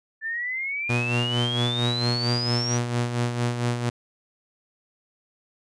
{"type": "exponential sweep", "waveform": "sine", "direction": "up", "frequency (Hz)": [1753, 5890], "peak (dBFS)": -26, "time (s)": [0.21, 2.79], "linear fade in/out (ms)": 50}
{"type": "tone with tremolo", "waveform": "sawtooth", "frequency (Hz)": 120.5, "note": "B2", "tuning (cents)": -42, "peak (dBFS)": -17, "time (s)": [0.89, 3.9], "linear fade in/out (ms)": 10, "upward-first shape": "sine", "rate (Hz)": 4.4, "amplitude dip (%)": 55}
{"effects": ["resampled to 22050 Hz"]}